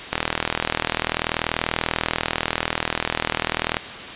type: click train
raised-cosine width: 0.3 ms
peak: -3 dBFS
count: 148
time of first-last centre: 0.13-3.769 s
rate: 40.4 Hz
effects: white hiss -33 dBFS RMS until 4.15 s + resampled to 8000 Hz